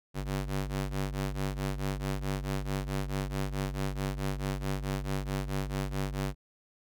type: ring-modulated tone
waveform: sawtooth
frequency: 97.6 Hz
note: G2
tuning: 7 cents flat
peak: -24 dBFS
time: 0.14-6.35 s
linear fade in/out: 50 ms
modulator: 46.5 Hz
effects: none